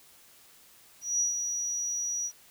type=tone with ADSR envelope; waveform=sine; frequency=5810 Hz; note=F#8; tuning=32 cents flat; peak=-23 dBFS; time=1.01-2.32 s; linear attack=190 ms; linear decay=130 ms; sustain=-6 dB; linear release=64 ms; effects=white hiss -57 dBFS RMS until 2.5 s